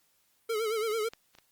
square tone with vibrato, 440 Hz, A4, in tune, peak -29 dBFS, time 0.49-1.09 s, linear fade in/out 10 ms, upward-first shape sine, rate 9 Hz, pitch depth 82 cents each way
clicks, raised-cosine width 0.2 ms, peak -36 / -26 / -36 / -34 dBFS, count 4, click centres 0.831 / 1.135 / 1.351 / 1.386 s
effects white hiss -70 dBFS RMS until 1.51 s + Opus 48 kbps

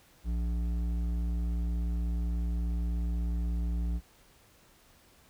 sine tone with hard clipping, 58.27 Hz, A#1, in tune, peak -30 dBFS, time 0.24-4.01 s, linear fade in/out 50 ms, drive 9 dB, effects pink hiss -61 dBFS RMS until 5.29 s

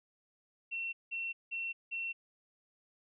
sine tone bursts, 2712 Hz, E7, 49 cents sharp, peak -35 dBFS, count 4, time 0.71-2.13 s, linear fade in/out 20 ms, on 220 ms, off 180 ms, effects none

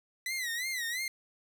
sawtooth tone with vibrato, 1975.5 Hz, B6, in tune, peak -29 dBFS, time 0.26-1.08 s, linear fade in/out 2 ms, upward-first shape sine, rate 2.9 Hz, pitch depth 130 cents each way, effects none

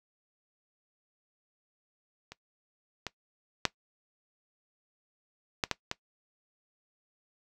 clicks, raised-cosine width 0.2 ms, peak -26 / -17 / -6 / -9 / -10 / -14 dBFS, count 6, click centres 2.32 / 3.067 / 3.653 / 5.638 / 5.713 / 5.914 s, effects noise-tail reverb RT60 0.1 s tail -19 dB re dry

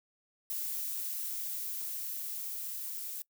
violet noise with level ramp, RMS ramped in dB -36 to -40 dBFS, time 0.5-3.22 s, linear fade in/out 0 ms, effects noise-tail reverb RT60 0.1 s tail -23 dB re dry

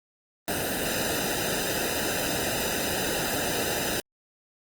pink noise with comb filter, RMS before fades -28 dBFS, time 0.48-4 s, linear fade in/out 0 ms, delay 0.9 ms, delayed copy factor -1, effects Opus 32 kbps

